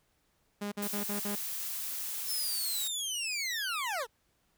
sawtooth tone bursts, 204.6 Hz, G#3, 26 cents flat, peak -30 dBFS, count 5, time 0.61-1.356 s, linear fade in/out 10 ms, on 110 ms, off 49 ms
blue noise, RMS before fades -37 dBFS, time 0.82-2.88 s, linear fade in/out 5 ms
20% pulse linear sweep, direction down, 5390 to 415.3 Hz, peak -27 dBFS, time 2.26-4.07 s, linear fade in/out 50 ms
effects pink hiss -73 dBFS RMS until 4.57 s

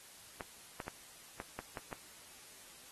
clicks, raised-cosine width 0.5 ms, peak -26 dBFS, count 7, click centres 0.408 / 0.802 / 0.881 / 1.401 / 1.59 / 1.772 / 1.928 s, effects white hiss -56 dBFS RMS until 2.91 s + AAC 32 kbps

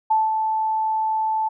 sine tone with ADSR envelope, 876 Hz, A5, 8 cents flat, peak -14 dBFS, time 0.1-1.49 s, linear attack 11 ms, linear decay 190 ms, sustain -5 dB, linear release 15 ms, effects none

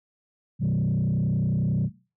sine tone with frequency modulation, 155.56 Hz, D#3, in tune, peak -19 dBFS, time 0.59-1.9 s, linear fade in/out 50 ms, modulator 31.1 Hz, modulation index 1.5, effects noise-tail reverb RT60 0.3 s tail -18 dB re dry + tanh soft clip ceiling -19 dBFS

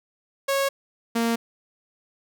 sawtooth tone pair in turn, 550 / 231.2 Hz, C#5 / A#3, -14 / -14 cents, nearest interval octave + minor third, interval 1500 cents, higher first, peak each -17 dBFS, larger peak neither, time 0.48-0.69 / 1.15-1.36 s, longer neither, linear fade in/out 10 ms, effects none

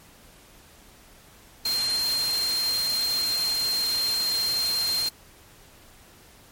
sine tone in noise, 4186 Hz, C8, in tune, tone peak -23 dBFS, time 1.65-5.09 s, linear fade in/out 5 ms, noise white, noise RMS -32 dBFS, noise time 1.65-5.09 s, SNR +6 dB, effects pink hiss -52 dBFS RMS until 6.51 s + MP3 64 kbps

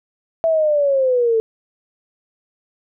sine linear sweep, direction down, 662 to 440 Hz, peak -13 dBFS, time 0.44-1.4 s, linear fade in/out 0 ms, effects none

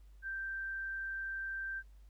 sine tone, 1568 Hz, G6, in tune, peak -37 dBFS, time 0.22-1.83 s, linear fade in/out 50 ms, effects added 50 Hz sine -54 dBFS peak until 2.09 s + pink hiss -75 dBFS RMS until 2.09 s

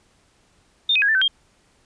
sine tone with pitch steps, 3628 / 2523 / 1647 / 1770 / 1535 / 3209 Hz, A#7 / D#7 / G#6 / A6 / G6 / G7, -48 / +23 / -15 / +10 / -37 / +40 cents, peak -15 dBFS, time 0.89-1.28 s, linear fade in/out 5 ms, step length 65 ms, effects pink hiss -60 dBFS RMS until 1.85 s + resampled to 22050 Hz

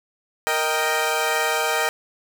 15% pulse chord, Eb major, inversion second, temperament equal, 466.2 / 622.3 / 784 Hz, Bb4 / Eb5 / G5, 0 / 0 / 0 cents, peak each -18 dBFS, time 0.47-1.89 s, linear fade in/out 0 ms, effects none

